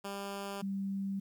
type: tone pair in turn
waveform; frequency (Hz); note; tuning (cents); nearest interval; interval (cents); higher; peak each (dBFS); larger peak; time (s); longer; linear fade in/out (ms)
10% pulse / sine; 198.9 / 195.82; G3 / G3; +25 / -2; unison; 27; first; -30 / -33; first; 0.04-0.62 / 0.62-1.2; neither; 10
effects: 11-bit